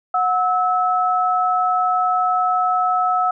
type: tone pair together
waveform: sine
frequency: 731.5 / 1300 Hz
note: F#5 / E6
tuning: -20 / -24 cents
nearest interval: minor seventh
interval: 996 cents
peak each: -18 dBFS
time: 0.14-3.31 s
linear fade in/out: 5 ms
effects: none